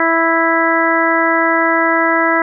harmonic tone, 329.6 Hz, E4, in tune, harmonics 1 / 2 / 3 / 4 / 5 / 6, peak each -18 / -18 / -18 / -18 / -18 / -18 dBFS, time 0-2.42 s, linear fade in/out 2 ms, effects none

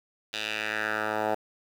10% pulse tone with band-pass filter sweep, 107.7 Hz, A2, 37 cents flat, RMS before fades -30 dBFS, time 0.33-1.35 s, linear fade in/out 10 ms, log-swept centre 3500 to 780 Hz, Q 2.3, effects 8-bit

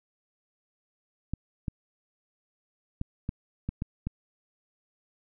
clicks, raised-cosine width 5 ms, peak -18 dBFS, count 7, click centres 1.336 / 1.682 / 3.014 / 3.291 / 3.69 / 3.821 / 4.07 s, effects none

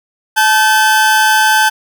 40% pulse tone pair together, 864.8 / 1538 Hz, A5 / G6, -30 / -33 cents, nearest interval minor seventh, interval 997 cents, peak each -10 dBFS, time 0.36-1.7 s, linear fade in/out 20 ms, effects none

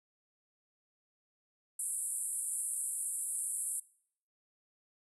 white band-pass noise, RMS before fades -37 dBFS, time 1.79-3.8 s, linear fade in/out 5 ms, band 8100 to 11000 Hz, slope 96 dB/octave, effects noise-tail reverb RT60 0.6 s tail -21 dB re dry

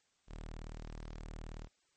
sawtooth tone, 38.89 Hz, D#1, in tune, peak -40 dBFS, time 0.27-1.69 s, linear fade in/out 50 ms, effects white hiss -75 dBFS RMS until 1.96 s + MP3 32 kbps

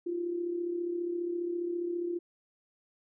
sine tone with amplitude modulation, 347.1 Hz, F4, 11 cents flat, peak -28 dBFS, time 0.06-2.19 s, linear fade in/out 10 ms, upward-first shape sine, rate 34.8 Hz, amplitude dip 55%, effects none

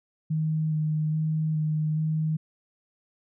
sine tone with vibrato, 155.56 Hz, D#3, in tune, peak -23 dBFS, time 0.3-2.37 s, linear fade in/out 10 ms, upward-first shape square, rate 1.2 Hz, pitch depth 13 cents each way, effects none

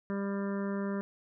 harmonic tone, 198.7 Hz, G3, 24 cents sharp, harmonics 1 / 2 / 3 / 5 / 6 / 7 / 8 / 9, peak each -32 / -38 / -42 / -46 / -48 / -49 / -50 / -51 dBFS, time 0.1-1.01 s, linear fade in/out 0 ms, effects none

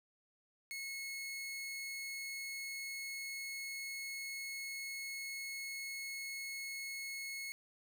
sawtooth tone, 2182 Hz, C#7, 28 cents flat, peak -38 dBFS, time 0.71-7.52 s, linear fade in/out 0 ms, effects none

